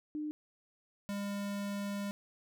sine / square tone pair in turn, 302.1 / 201.6 Hz, D4 / G3, +49 / +49 cents, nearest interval perfect fifth, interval 700 cents, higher first, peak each -35 / -36 dBFS, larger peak first, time 0.15-0.31 / 1.09-2.11 s, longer second, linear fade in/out 0 ms, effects none

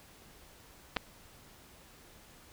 clicks, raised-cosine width 0.3 ms, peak -20 / -13 dBFS, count 2, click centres 0.964 / 0.968 s, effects pink hiss -57 dBFS RMS until 2.52 s

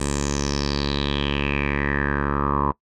10% pulse tone with low-pass filter sweep, 71 Hz, C#2, 42 cents sharp, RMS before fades -23 dBFS, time 0-2.72 s, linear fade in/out 5 ms, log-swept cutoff 8400 to 1000 Hz, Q 6.1, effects noise-tail reverb RT60 0.1 s tail -22 dB re dry

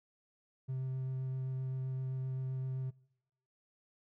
triangle tone with vibrato, 130.81 Hz, C3, in tune, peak -32 dBFS, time 0.68-2.91 s, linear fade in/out 20 ms, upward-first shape sine, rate 7.7 Hz, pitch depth 9 cents each way, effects noise-tail reverb RT60 0.9 s tail -26 dB re dry + tanh soft clip ceiling -28 dBFS

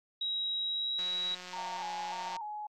sine tone with pitch glide, 3838 to 3869 Hz, A#7 to B7, +50 to -36 cents, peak -31 dBFS, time 0.21-1.35 s, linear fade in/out 5 ms, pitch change +14 cents, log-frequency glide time 0.6-1.07 s
click train, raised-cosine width 0.2 ms, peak -28 dBFS, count 250, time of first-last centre 0.99-2.366 s, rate 181 Hz
sine tone with vibrato, 880 Hz, A5, in tune, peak -37 dBFS, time 1.53-2.67 s, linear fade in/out 5 ms, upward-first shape square, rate 1.7 Hz, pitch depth 75 cents each way
effects AAC 48 kbps

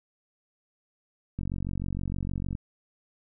click train, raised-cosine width 5 ms, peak -20 dBFS, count 55, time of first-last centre 1.39-2.551 s, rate 46.5 Hz, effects none

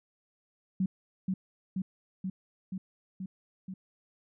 sine tone with echo, 188.3 Hz, F#3, 31 cents sharp, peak -25 dBFS, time 0.8-0.86 s, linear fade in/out 5 ms, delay 480 ms, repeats 6, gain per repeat -2 dB, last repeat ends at 3.74 s, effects none

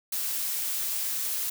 blue noise, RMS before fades -30 dBFS, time 0.12-1.5 s, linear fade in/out 5 ms, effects none

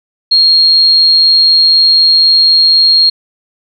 sine tone, 4254 Hz, C8, 28 cents sharp, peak -4 dBFS, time 0.31-3.1 s, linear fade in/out 10 ms, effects none

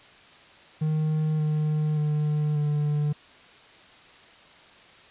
triangle tone with pitch steps, 155.1 / 152.79 / 150.51 / 148.27 Hz, D#3 / D#3 / D3 / D3, -5 / -31 / +43 / +17 cents, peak -20 dBFS, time 0.81-3.13 s, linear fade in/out 10 ms, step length 580 ms, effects white hiss -51 dBFS RMS until 5.1 s + resampled to 8000 Hz

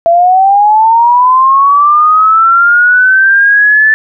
sine linear sweep, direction up, 667 to 1760 Hz, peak -3 dBFS, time 0.06-3.94 s, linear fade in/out 0 ms, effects none

